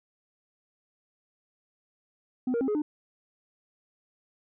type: tone with pitch steps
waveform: sine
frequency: 253.5 / 468.9 / 266 / 420.2 / 299.7 Hz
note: B3 / A#4 / C4 / G#4 / D4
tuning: +45 / +10 / +29 / +20 / +35 cents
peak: -22 dBFS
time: 2.47-2.82 s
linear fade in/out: 5 ms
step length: 70 ms
effects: tanh soft clip ceiling -24 dBFS